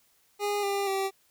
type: tone with pitch steps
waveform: 25% pulse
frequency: 410.3 / 399.1 / 388.2 Hz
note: G#4 / G4 / G4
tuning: -21 / +31 / -17 cents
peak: -23 dBFS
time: 0.39-1.11 s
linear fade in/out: 50 ms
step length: 240 ms
effects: white hiss -66 dBFS RMS until 1.3 s